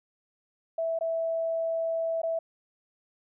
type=tone with dropouts; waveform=sine; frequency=657 Hz; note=E5; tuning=6 cents flat; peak=-26 dBFS; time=0.78-2.39 s; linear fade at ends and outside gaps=5 ms; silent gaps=0.989-1.009 / 2.218-2.232 s; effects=none